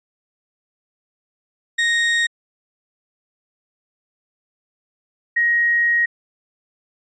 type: tone pair in turn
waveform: 35% pulse / sine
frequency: 1864.7 / 1884.2 Hz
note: A#6 / A#6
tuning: 0 / +18 cents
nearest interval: unison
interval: 18 cents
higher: second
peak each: -14 dBFS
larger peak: neither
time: 1.78-2.27 / 5.36-6.06 s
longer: second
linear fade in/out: 10 ms
effects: resampled to 16000 Hz